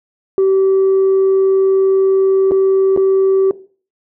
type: tone with dropouts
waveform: sine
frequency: 384.8 Hz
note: G4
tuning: 32 cents flat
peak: -7 dBFS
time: 0.38-3.51 s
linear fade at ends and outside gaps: 1 ms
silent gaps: 2.511-2.518 / 2.964-2.974 s
effects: noise-tail reverb RT60 0.4 s tail -17 dB re dry + tanh soft clip ceiling -7 dBFS